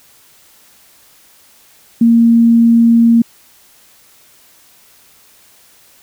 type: tone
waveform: sine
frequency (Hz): 231.8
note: A#3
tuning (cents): -10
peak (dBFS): -5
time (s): 2.01-3.22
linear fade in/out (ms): 5
effects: white hiss -47 dBFS RMS until 6.02 s